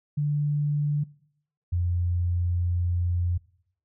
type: tone pair in turn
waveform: sine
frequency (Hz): 146.83 / 87.68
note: D3 / F2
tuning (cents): 0 / +7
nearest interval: major sixth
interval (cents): 893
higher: first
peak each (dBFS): -22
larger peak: neither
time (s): 0.17-1.04 / 1.72-3.38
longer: second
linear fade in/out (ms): 10
effects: noise-tail reverb RT60 0.7 s tail -22 dB re dry